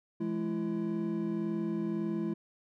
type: tone cluster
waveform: triangle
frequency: 170 / 211.8 / 335.5 Hz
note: F3 / G#3 / E4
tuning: -46 / +34 / +31 cents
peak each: -36 / -32 / -32 dBFS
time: 0.2-2.34 s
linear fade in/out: 10 ms
effects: none